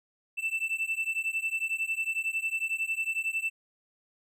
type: beating tone pair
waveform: triangle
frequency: 2655 / 2666 Hz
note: E7 / E7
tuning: +12 / +19 cents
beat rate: 11 Hz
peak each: -30 dBFS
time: 0.37-3.5 s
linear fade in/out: 20 ms
effects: none